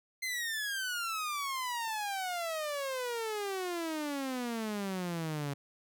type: exponential sweep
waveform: sawtooth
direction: down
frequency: 2088 to 138.59 Hz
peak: -30 dBFS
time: 0.22-5.54 s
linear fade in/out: 10 ms
effects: none